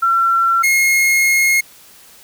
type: tone pair in turn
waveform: sine / 45% pulse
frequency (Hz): 1356 / 2153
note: E6 / C7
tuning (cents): +49 / +49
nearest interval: minor sixth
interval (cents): 800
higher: second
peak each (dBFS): -11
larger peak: neither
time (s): 0.02-0.63 / 0.63-1.61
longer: second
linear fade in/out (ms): 10
effects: white hiss -44 dBFS RMS until 2.23 s